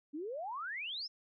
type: exponential sweep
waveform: sine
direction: up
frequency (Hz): 277.6 to 5480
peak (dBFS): -38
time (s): 0.13-1.08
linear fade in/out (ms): 20
effects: none